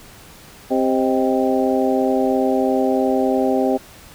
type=harmonic tone with a mistuned harmonic; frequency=131.2 Hz; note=C3; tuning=5 cents sharp; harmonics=2 / 3 / 4 / 5 / 6; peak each=-19 / -21 / -22 / -23 / -24 dBFS; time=0.7-3.78 s; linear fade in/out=20 ms; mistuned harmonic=5; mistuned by=-76 cents; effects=pink hiss -43 dBFS RMS until 4.14 s